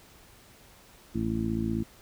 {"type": "harmonic tone", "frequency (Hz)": 55.6, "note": "A1", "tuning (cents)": 19, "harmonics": [1, 2, 3, 4, 5, 6], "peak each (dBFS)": [-37, -34, -37, -30, -37, -33], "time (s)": [1.14, 1.84], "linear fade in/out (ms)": 20, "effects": ["pink hiss -55 dBFS RMS until 2.01 s"]}